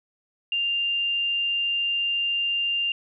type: tone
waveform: sine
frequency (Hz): 2794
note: F7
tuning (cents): 0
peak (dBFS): -22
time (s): 0.52-2.92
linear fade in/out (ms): 2
effects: none